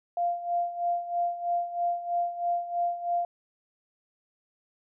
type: tone with tremolo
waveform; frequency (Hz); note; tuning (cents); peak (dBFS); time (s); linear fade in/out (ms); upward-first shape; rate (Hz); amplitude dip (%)
sine; 696; F5; -6; -23; 0.17-3.25; 2; sine; 3.1; 75
effects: none